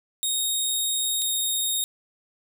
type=tone pair in turn; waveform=15% pulse; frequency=3729 / 3715 Hz; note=A#7 / A#7; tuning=0 / -7 cents; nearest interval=unison; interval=7 cents; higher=first; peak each=-16 dBFS; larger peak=neither; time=0.23-1.22 / 1.22-1.84 s; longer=first; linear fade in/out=0 ms; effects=none